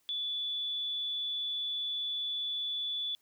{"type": "tone", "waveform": "sine", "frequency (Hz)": 3455, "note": "A7", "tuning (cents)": -32, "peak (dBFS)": -32, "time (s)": [0.09, 3.15], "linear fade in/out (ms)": 0, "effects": ["white hiss -72 dBFS RMS until 3.21 s"]}